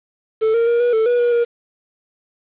triangle tone with pitch steps, 440 / 463.6 / 471.7 / 483.7 / 442.4 / 485.1 / 480.2 / 472.5 Hz, A4 / A#4 / A#4 / B4 / A4 / B4 / B4 / A#4, 0 / -10 / +20 / -36 / +9 / -31 / -49 / +23 cents, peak -11 dBFS, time 0.41-1.45 s, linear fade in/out 20 ms, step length 130 ms, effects resampled to 8000 Hz + 7-bit

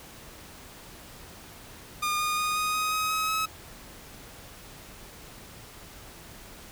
sawtooth tone with pitch steps, 1214 / 1223.9 / 1233.8 / 1243.8 / 1253.9 / 1264.1 / 1274.4 / 1284.7 Hz, D#6 / D#6 / D#6 / D#6 / D#6 / D#6 / D#6 / E6, -43 / -29 / -15 / -1 / +13 / +27 / +41 / -45 cents, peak -22 dBFS, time 2.02-3.46 s, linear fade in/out 10 ms, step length 180 ms, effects pink hiss -47 dBFS RMS until 6.71 s

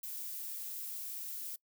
violet noise, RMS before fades -42 dBFS, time 0.03-1.56 s, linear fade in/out 5 ms, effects noise-tail reverb RT60 0.1 s tail -23 dB re dry

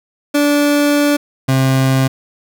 30% pulse tone pair in turn, 290.5 / 132.66 Hz, D4 / C3, -19 / +24 cents, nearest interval octave + major second, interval 1357 cents, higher first, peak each -8 dBFS, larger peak neither, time 0.34-1.17 / 1.48-2.08 s, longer first, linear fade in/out 10 ms, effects none

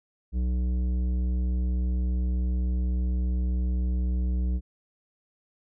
sine tone with tanh clipping, 61.74 Hz, B1, in tune, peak -25 dBFS, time 0.32-4.61 s, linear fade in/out 50 ms, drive 11 dB, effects none

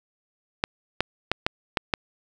clicks, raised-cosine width 0.3 ms, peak -5 dBFS, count 6, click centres 0.639 / 1.006 / 1.316 / 1.465 / 1.772 / 1.938 s, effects 7-bit

